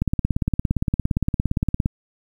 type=click train; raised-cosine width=5 ms; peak=-7 dBFS; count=33; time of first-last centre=0.02-1.859 s; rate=17.4 Hz; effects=8-bit